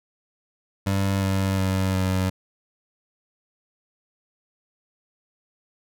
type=tone with pitch steps; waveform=25% pulse; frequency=97.7 / 96.35 / 95.03 / 93.72 Hz; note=G2 / G2 / F#2 / F#2; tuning=-5 / -29 / +47 / +23 cents; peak=-17 dBFS; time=0.86-2.3 s; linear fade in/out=10 ms; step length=360 ms; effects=none